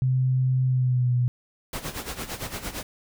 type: tone with pitch glide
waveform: sine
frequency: 129.2 to 123.29 Hz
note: C3 to B2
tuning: -21 to -3 cents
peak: -19 dBFS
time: 0.02-1.28 s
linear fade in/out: 0 ms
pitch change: -82 cents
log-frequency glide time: 0.67-1.13 s
type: noise with tremolo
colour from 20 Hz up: pink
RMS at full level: -31 dBFS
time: 1.73-2.83 s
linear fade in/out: 2 ms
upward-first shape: sine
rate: 8.8 Hz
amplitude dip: 75%
effects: none